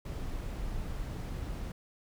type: noise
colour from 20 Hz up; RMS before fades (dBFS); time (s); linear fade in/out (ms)
brown; -37; 0.05-1.72; 5
effects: none